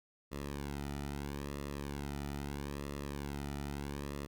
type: tone with flanger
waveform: sawtooth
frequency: 71 Hz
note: C#2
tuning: 42 cents sharp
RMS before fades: -41 dBFS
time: 0.31-4.27 s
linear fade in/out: 20 ms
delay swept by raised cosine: 1.3 to 1.86 ms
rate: 0.77 Hz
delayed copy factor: -0.8
effects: none